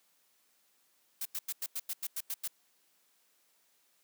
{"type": "noise bursts", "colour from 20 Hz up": "blue", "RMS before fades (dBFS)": -36, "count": 10, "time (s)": [1.21, 2.478], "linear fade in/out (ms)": 5, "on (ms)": 44, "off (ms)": 92, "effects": ["white hiss -71 dBFS RMS until 4.03 s", "high-pass 200 Hz 12 dB/octave"]}